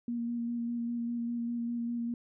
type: tone with vibrato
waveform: sine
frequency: 236 Hz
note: A#3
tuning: 22 cents sharp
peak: -31 dBFS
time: 0.08-2.14 s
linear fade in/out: 2 ms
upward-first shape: square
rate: 5 Hz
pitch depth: 13 cents each way
effects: none